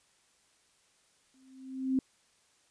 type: tone with exponential growth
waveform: sine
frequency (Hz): 262.7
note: C4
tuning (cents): +7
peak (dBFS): -23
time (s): 1.34-1.99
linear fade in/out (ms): 2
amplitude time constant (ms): 140
effects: white hiss -68 dBFS RMS until 2.7 s + resampled to 22050 Hz